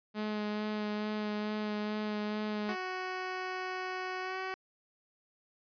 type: tone with vibrato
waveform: sawtooth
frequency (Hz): 211.3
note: G#3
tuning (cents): +30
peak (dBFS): -29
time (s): 0.14-2.76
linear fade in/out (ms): 50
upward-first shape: sine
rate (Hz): 2.3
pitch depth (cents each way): 14
type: tone with pitch glide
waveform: 10% pulse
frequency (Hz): 370.6 to 377.1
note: F#4 to F#4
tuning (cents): +3 to +33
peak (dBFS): -27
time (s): 2.69-4.54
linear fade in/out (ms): 0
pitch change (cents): +30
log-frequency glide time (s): 4.21-4.38
effects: resampled to 11025 Hz